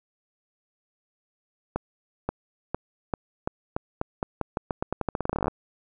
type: accelerating click train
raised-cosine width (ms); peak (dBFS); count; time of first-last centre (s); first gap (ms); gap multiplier
1; -12; 28; 1.76-5.481; 530; 0.86
effects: none